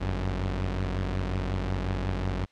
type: tone pair together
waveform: sawtooth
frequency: 49 / 92.5 Hz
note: G1 / F#2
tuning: 0 / 0 cents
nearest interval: major seventh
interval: 1100 cents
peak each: -26 dBFS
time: 0-2.46 s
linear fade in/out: 20 ms
effects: white hiss -64 dBFS RMS until 2.51 s + low-pass 4000 Hz 12 dB/octave